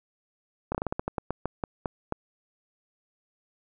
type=slowing click train; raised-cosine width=1 ms; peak=-14 dBFS; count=14; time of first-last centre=0.72-2.124 s; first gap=27 ms; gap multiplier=1.21; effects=none